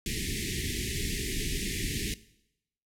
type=band-stop noise; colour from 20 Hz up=pink; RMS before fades=-32 dBFS; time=0.06-2.14 s; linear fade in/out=2 ms; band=430 to 1800 Hz; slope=96 dB/octave; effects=noise-tail reverb RT60 0.8 s tail -18 dB re dry + low-pass 12000 Hz 12 dB/octave